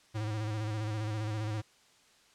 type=tone with vibrato; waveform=square; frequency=107.6 Hz; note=A2; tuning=38 cents flat; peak=-33 dBFS; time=0.14-1.62 s; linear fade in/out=20 ms; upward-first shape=square; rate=15 Hz; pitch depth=40 cents each way; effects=white hiss -63 dBFS RMS until 2.34 s + low-pass 7000 Hz 12 dB/octave